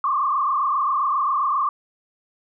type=tone with frequency modulation; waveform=sine; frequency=1129 Hz; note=C#6; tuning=31 cents sharp; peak=-18 dBFS; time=0.04-1.69 s; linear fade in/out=2 ms; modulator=27.5 Hz; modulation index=2.8; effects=none